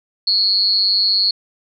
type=tone with amplitude modulation; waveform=sine; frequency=4337 Hz; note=C#8; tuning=39 cents flat; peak=-9 dBFS; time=0.27-1.31 s; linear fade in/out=5 ms; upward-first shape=sine; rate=197 Hz; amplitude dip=85%; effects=none